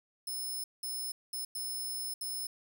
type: tone bursts at uneven times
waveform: 10% pulse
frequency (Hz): 5230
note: E8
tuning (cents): -15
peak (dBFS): -30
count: 5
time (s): 0.27-0.64 / 0.83-1.12 / 1.33-1.45 / 1.55-2.14 / 2.21-2.47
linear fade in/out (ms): 5
effects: 12-bit